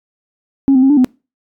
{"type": "tone with pitch steps", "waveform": "sine", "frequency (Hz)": [273.1, 258.3, 268.6, 293.1, 253.7], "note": ["C#4", "C4", "C4", "D4", "B3"], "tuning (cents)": [-26, -22, 46, -3, 47], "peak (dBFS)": -5, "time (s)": [0.68, 1.045], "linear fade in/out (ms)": 0, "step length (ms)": 73, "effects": ["noise-tail reverb RT60 0.3 s tail -26 dB re dry", "tanh soft clip ceiling -3 dBFS"]}